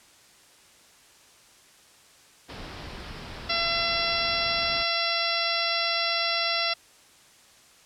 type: low-pass noise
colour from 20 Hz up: pink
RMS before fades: -40 dBFS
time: 2.48-4.84 s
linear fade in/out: 20 ms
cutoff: 5500 Hz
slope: 96 dB/octave
type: harmonic tone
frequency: 677 Hz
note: E5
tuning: 46 cents sharp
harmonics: 1 / 2 / 3 / 4 / 5 / 6 / 7 / 8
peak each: -32 / -32 / -32 / -32 / -32 / -32 / -32 / -32 dBFS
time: 3.49-6.74 s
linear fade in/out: 10 ms
effects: white hiss -55 dBFS RMS until 7.85 s + low-pass 9000 Hz 12 dB/octave